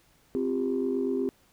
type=chord; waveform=sine; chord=C suspended fourth; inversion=none; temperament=equal with one note detuned; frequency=261.6 / 349.2 / 397.7 Hz; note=C4 / F4 / G4; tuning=0 / 0 / +25 cents; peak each=-28 / -32 / -28 dBFS; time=0.35-1.29 s; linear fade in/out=0 ms; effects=tanh soft clip ceiling -18 dBFS + pink hiss -63 dBFS RMS until 1.52 s